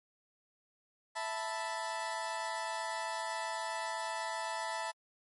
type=chord; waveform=30% pulse; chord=E suspended fourth; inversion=none; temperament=equal; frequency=659.3 / 880 / 987.8 Hz; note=E5 / A5 / B5; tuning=0 / 0 / 0 cents; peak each=-39 / -36 / -38 dBFS; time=1.15-4.92 s; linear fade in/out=20 ms; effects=MP3 48 kbps